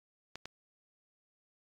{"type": "clicks", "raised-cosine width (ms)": 0.2, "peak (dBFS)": -24, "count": 2, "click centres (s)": [0.356, 0.456], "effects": ["AAC 32 kbps"]}